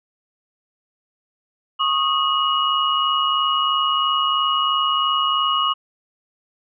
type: tone cluster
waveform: sine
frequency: 1100 / 1243 / 2902 Hz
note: C#6 / D#6 / F#7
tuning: -14 / -2 / -34 cents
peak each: -21 dBFS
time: 1.79-5.74 s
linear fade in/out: 20 ms
effects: none